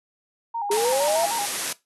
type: tone with vibrato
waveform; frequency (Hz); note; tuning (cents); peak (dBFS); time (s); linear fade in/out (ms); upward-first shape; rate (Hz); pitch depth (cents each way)
sine; 868; A5; -24; -25; 0.54-1.46; 10; square; 6.5; 110
type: linear sweep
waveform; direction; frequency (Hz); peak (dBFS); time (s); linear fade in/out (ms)
sine; up; 400 to 693; -20; 0.7-1.26; 5
type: low-pass noise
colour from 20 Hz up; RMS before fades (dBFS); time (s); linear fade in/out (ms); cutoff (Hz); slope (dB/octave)
white; -29; 0.71-1.73; 5; 12000; 96
effects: noise-tail reverb RT60 0.2 s tail -19 dB re dry + high-pass 200 Hz 12 dB/octave